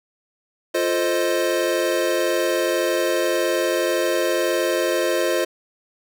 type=chord; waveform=square; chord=F dominant seventh; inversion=none; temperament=equal with one note detuned; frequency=349.2 / 441.5 / 523.3 / 622.3 Hz; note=F4 / A4 / C5 / Eb5; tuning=0 / +6 / 0 / 0 cents; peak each=-24 / -29 / -24 / -25 dBFS; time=0.74-5.45 s; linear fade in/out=10 ms; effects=none